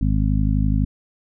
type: harmonic tone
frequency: 51.91 Hz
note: G#1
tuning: in tune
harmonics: 1 / 2 / 3 / 4 / 5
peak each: -19 / -22 / -24 / -25 / -26 dBFS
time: 0.01-0.85 s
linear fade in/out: 5 ms
effects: none